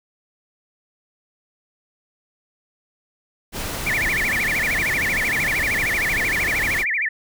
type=noise; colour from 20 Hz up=pink; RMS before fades=-28 dBFS; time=3.52-6.85 s; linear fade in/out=50 ms
type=tone with vibrato; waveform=sine; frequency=2045 Hz; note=C7; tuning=40 cents flat; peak=-19 dBFS; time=3.86-7.09 s; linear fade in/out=10 ms; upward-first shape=sine; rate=13 Hz; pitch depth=280 cents each way
effects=none